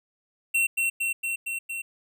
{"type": "tone with echo", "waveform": "square", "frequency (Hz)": 2719, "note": "F7", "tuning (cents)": -47, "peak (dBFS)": -21, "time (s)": [0.54, 0.67], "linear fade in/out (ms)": 10, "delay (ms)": 230, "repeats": 5, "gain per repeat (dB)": -2, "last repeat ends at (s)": 1.82, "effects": []}